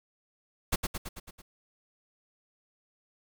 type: noise with echo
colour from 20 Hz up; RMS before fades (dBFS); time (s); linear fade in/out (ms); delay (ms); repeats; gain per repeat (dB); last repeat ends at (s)
pink; -27; 0.72-0.76; 10; 110; 6; -4; 1.42
effects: none